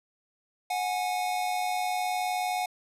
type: tone pair together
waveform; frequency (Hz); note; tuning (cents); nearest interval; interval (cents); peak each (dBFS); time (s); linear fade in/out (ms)
square; 731.1 / 830.6; F#5 / G#5; -21 / 0; major second; 221; -29 / -34; 0.7-2.66; 5
effects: resampled to 32000 Hz